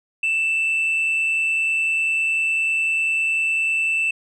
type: tone with amplitude modulation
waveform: sine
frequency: 2657 Hz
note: E7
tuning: 13 cents sharp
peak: -14 dBFS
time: 0.23-4.11 s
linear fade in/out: 5 ms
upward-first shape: sine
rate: 150 Hz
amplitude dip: 40%
effects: tanh soft clip ceiling -16 dBFS